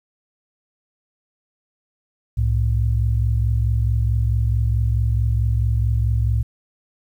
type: tone pair together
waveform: sine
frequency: 65.41 / 110.01 Hz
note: C2 / A2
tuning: 0 / 0 cents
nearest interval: major sixth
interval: 900 cents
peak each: -18 dBFS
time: 2.37-6.43 s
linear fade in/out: 10 ms
effects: tanh soft clip ceiling -8 dBFS + 9-bit